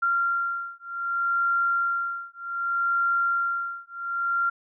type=beating tone pair; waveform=sine; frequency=1382 / 1382.65 Hz; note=F6 / F6; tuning=-19 / -18 cents; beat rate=0.65 Hz; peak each=-26 dBFS; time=0.02-4.5 s; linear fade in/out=10 ms; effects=none